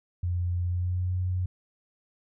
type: tone with pitch glide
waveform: sine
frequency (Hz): 88.3 to 91.2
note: F2 to F#2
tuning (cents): +20 to -24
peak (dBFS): -25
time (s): 0.23-1.46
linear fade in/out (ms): 5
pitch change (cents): +56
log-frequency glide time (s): 0.63-1.14
effects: none